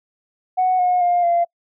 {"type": "tone with pitch steps", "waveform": "sine", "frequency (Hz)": [740, 722.7, 705.8, 689.2], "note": ["F#5", "F#5", "F5", "F5"], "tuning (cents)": [0, -41, 18, -23], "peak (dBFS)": -13, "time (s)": [0.57, 1.45], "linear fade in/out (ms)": 20, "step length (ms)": 220, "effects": ["noise-tail reverb RT60 0.1 s tail -26 dB re dry", "tanh soft clip ceiling -10 dBFS"]}